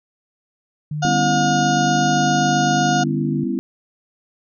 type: tone with pitch glide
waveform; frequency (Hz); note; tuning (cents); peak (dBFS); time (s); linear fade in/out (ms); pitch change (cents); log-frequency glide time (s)
sine; 150.8 to 148.9; D3 to D3; +46 to +24; -22; 0.91-3.44; 5; -22; 2.18-3.32
type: harmonic tone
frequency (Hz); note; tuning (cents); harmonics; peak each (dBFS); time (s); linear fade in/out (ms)
718; F5; +48; 1 / 2 / 4 / 5 / 6 / 7 / 8 / 9; -18 / -23 / -31 / -32 / -34 / -34 / -34 / -29; 1.02-3.04; 10
type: chord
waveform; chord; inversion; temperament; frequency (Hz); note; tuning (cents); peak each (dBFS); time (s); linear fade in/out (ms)
sine; C# half-diminished seventh; second; just; 199.57 / 249.5 / 277.2 / 332.6; G3 / B3 / C#4 / E4; +31 / +18 / 0 / +16; -25 / -23 / -28 / -25; 1.05-3.59; 0
effects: none